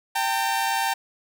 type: tone pair together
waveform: sawtooth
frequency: 784 / 904.6 Hz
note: G5 / A5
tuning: 0 / +48 cents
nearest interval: major second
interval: 248 cents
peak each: -21 dBFS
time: 0.15-0.94 s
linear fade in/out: 10 ms
effects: none